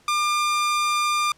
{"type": "tone", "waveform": "sawtooth", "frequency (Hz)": 1199, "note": "D6", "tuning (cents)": 36, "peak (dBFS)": -16, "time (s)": [0.08, 1.32], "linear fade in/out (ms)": 2, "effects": ["pink hiss -57 dBFS RMS until 1.37 s", "low-pass 9000 Hz 12 dB/octave"]}